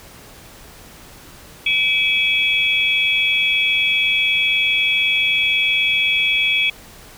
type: tone cluster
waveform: sine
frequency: 2309 / 2561 / 3351 Hz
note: D7 / D#7 / G#7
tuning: -30 / +49 / +15 cents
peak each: -19 dBFS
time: 1.66-6.7 s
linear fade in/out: 5 ms
effects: pink hiss -42 dBFS RMS until 7.17 s